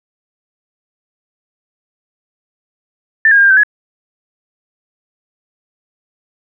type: tone with pitch steps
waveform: sine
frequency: 1775 / 1631 / 1610 / 1597 / 1538 / 1683 Hz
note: A6 / G#6 / G6 / G6 / G6 / G#6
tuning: +15 / -32 / +46 / +32 / -33 / +23 cents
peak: -5 dBFS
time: 3.25-3.634 s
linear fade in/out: 2 ms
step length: 64 ms
effects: none